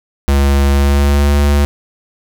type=tone with pitch glide; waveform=square; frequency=69.7 to 71.83 Hz; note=C#2 to D2; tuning=+10 to -38 cents; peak=-9 dBFS; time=0.28-1.65 s; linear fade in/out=0 ms; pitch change=+52 cents; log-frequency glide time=0.7-1.34 s; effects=none